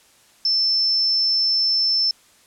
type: tone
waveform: sine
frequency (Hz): 5310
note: E8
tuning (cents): +12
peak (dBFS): -16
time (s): 0.45-2.11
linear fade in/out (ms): 2
effects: white hiss -54 dBFS RMS until 2.46 s + low-pass 10000 Hz 12 dB/octave